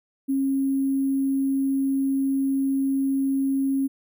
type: tone with sample-and-hold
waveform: sine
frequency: 271.5 Hz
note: C#4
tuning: 36 cents flat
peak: -20 dBFS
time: 0.28-3.88 s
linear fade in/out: 20 ms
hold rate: 11025 Hz
effects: none